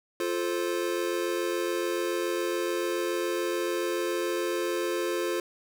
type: chord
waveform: square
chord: F major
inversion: none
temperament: equal with one note detuned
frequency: 349.2 / 436.2 / 523.3 Hz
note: F4 / A4 / C5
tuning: 0 / -15 / 0 cents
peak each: -30 / -34 / -34 dBFS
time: 0.2-5.4 s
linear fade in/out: 2 ms
effects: none